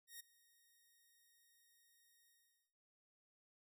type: tone with ADSR envelope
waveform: 5% pulse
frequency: 1864.7 Hz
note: A#6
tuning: in tune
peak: -39 dBFS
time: 0.07-2.74 s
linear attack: 130 ms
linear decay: 10 ms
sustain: -22 dB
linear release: 460 ms
effects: none